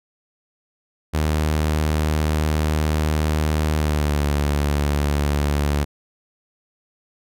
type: tone with pitch glide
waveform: sawtooth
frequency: 76.9 to 72.63 Hz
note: D#2 to D2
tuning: -20 to -19 cents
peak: -14 dBFS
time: 1.13-5.85 s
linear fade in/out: 20 ms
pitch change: -99 cents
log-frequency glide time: 3.75-4.25 s
effects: none